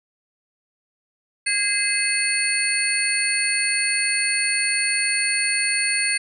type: tone cluster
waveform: sine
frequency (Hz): 1639 / 2067 / 2572 / 4398 / 9070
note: G#6 / C7 / E7 / C#8 / C#9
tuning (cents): -23 / -22 / -43 / -14 / +39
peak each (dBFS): -28 / -25 / -25 / -26 / -24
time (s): 1.46-6.18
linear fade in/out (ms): 10
effects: none